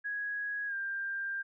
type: tone with pitch glide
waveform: sine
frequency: 1661.2 to 1590.8 Hz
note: G#6 to G6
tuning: 0 to +25 cents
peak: -33 dBFS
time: 0.04-1.43 s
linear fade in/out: 20 ms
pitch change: -75 cents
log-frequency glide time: 0.67-0.74 s
effects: none

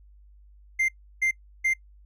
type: tone bursts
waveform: triangle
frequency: 2093 Hz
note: C7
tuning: in tune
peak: -19 dBFS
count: 3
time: 0.79-1.738 s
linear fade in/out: 10 ms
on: 96 ms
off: 330 ms
effects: noise-tail reverb RT60 0.1 s tail -23 dB re dry + added 50 Hz sine -50 dBFS peak until 2.05 s

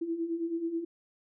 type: beating tone pair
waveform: sine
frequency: 326 / 335.3 Hz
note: E4 / E4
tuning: -19 / +30 cents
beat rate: 9.3 Hz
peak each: -37 / -31 dBFS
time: 0.01-0.85 s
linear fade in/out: 10 ms
effects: none

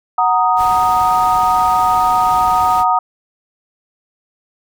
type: chord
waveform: sine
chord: D# minor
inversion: first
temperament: equal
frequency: 740 / 932.3 / 1244.5 Hz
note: F#5 / A#5 / D#6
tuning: 0 / 0 / 0 cents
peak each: -15 dBFS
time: 0.18-2.99 s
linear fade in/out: 5 ms
type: noise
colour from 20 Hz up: pink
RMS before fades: -30 dBFS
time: 0.56-2.85 s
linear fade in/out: 50 ms
effects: none

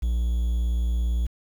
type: tone with quantisation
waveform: triangle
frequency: 58.9 Hz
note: A#1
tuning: 19 cents sharp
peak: -19 dBFS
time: 0.02-1.27 s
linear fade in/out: 10 ms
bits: 8
effects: none

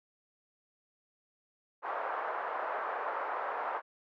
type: band-pass noise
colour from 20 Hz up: white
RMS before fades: -36 dBFS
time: 1.82-3.82 s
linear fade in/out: 50 ms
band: 520 to 1300 Hz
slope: 24 dB/octave
effects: none

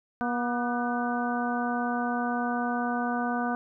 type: harmonic tone with a mistuned harmonic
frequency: 241.2 Hz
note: B3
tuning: 41 cents flat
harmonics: 1 / 2 / 3 / 4 / 5 / 6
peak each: -29 / -37 / -31 / -37 / -36 / -35 dBFS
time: 0.21-3.55 s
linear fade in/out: 0 ms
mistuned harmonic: 6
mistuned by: +59 cents
effects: none

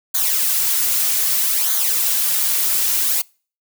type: noise with flanger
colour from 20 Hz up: blue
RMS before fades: -18 dBFS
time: 0.14-3.22 s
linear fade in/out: 10 ms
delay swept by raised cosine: 0.37 to 4.67 ms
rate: 0.63 Hz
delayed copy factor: -0.7
effects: noise-tail reverb RT60 0.4 s tail -26 dB re dry

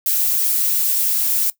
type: noise with flanger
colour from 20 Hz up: violet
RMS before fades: -18 dBFS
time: 0.06-1.5 s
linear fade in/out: 2 ms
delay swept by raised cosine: 2 to 6.9 ms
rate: 2.5 Hz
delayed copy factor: -0.6
effects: noise-tail reverb RT60 0.1 s tail -18 dB re dry

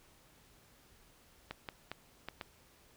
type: clicks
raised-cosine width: 0.3 ms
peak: -24 dBFS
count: 5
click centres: 1.51 / 1.688 / 1.916 / 2.286 / 2.412 s
effects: pink hiss -64 dBFS RMS until 2.96 s

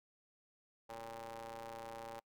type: ring-modulated tone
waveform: sawtooth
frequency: 116.54 Hz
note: A#2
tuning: in tune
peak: -39 dBFS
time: 0.89-2.2 s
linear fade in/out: 10 ms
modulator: 684 Hz
effects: noise-tail reverb RT60 0.1 s tail -26 dB re dry

